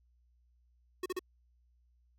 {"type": "tone bursts", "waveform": "square", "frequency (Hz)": 367.3, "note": "F#4", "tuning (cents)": -13, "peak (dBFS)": -34, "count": 3, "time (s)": [1.03, 1.193], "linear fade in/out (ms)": 5, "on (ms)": 29, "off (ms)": 38, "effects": ["added 60 Hz sine -66 dBFS peak until 2.18 s", "AAC 48 kbps"]}